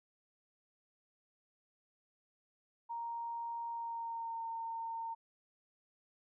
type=tone with pitch glide; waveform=sine; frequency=932.3 to 913.1 Hz; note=A#5 to A#5; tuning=0 to -36 cents; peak=-38 dBFS; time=2.89-5.15 s; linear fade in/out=20 ms; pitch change=-36 cents; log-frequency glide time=3.69-4.43 s; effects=none